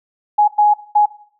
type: tone bursts at uneven times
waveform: sine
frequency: 835 Hz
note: G#5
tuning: 9 cents sharp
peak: -8 dBFS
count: 3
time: 0.38-0.48 / 0.58-0.74 / 0.95-1.06 s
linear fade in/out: 10 ms
effects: noise-tail reverb RT60 0.5 s tail -17 dB re dry